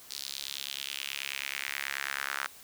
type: tone with high-pass filter sweep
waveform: sawtooth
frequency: 69.3 Hz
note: C#2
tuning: in tune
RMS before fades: -37 dBFS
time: 0.1-2.47 s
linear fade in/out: 10 ms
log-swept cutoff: 4500 to 1400 Hz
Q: 2.6
effects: white hiss -52 dBFS RMS until 2.63 s